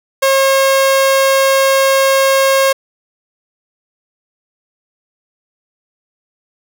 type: tone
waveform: sawtooth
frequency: 540 Hz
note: C#5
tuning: 45 cents flat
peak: -5 dBFS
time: 0.22-2.73 s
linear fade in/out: 10 ms
effects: none